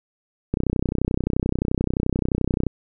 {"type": "click train", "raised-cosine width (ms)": 3, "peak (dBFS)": -8, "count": 68, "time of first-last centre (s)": [0.54, 2.667], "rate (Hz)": 31.5, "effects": []}